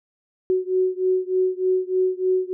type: beating tone pair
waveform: sine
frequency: 370 / 373.3 Hz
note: F#4 / F#4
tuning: 0 / +15 cents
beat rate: 3.3 Hz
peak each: -21 / -22 dBFS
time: 0.5-2.53 s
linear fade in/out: 0 ms
effects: none